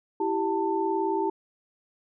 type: tone cluster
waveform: sine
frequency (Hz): 331.6 / 390.3 / 890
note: E4 / G4 / A5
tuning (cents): +10 / -8 / +20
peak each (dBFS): -29 / -27 / -28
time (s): 0.2-1.3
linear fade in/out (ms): 5
effects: none